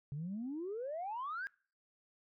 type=exponential sweep; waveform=sine; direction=up; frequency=136.1 to 1656 Hz; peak=-37 dBFS; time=0.12-1.47 s; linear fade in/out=0 ms; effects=noise-tail reverb RT60 0.4 s tail -23 dB re dry + tanh soft clip ceiling -34 dBFS